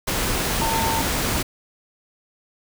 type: tone in noise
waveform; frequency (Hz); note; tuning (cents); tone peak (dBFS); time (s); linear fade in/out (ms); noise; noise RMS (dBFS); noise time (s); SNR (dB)
sine; 903; A5; +45; -23; 0.61-1.02; 10; pink; -23; 0.07-1.43; -3
effects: none